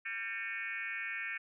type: tone with frequency modulation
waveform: sine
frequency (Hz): 2015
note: B6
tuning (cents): +34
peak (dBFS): -36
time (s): 0.05-1.38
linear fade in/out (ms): 10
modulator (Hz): 215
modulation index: 2.3
effects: none